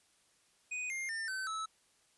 square tone with pitch steps, 2489 / 2117 / 1801.1 / 1532.2 / 1303.4 Hz, D#7 / C7 / A6 / G6 / E6, 0 / +20 / +40 / -40 / -20 cents, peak -37 dBFS, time 0.71-1.66 s, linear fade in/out 10 ms, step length 190 ms, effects white hiss -70 dBFS RMS until 2.17 s + resampled to 24000 Hz

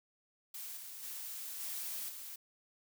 blue noise with level steps, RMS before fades -45 / -48 / -44 / -41 / -47 dBFS, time 0.54-2.36 s, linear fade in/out 5 ms, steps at 0.76 / 1.02 / 1.59 / 2.08 s, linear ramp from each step 20 ms, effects none

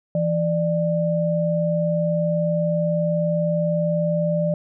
sine tone pair together, 166.6 / 594.6 Hz, E3 / D5, +19 / +21 cents, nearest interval octave + minor seventh, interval 2202 cents, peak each -21 dBFS, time 0.15-4.54 s, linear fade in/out 2 ms, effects none

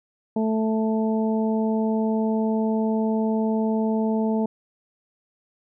harmonic tone, 220 Hz, A3, in tune, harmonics 1 / 2 / 3 / 4, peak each -21 / -27 / -31 / -33 dBFS, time 0.36-4.46 s, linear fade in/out 5 ms, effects none

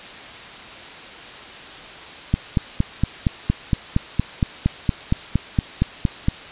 click train, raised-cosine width 5 ms, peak -4 dBFS, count 18, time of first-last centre 2.34-6.284 s, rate 4.31 Hz, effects white hiss -37 dBFS RMS until 6.51 s + resampled to 8000 Hz

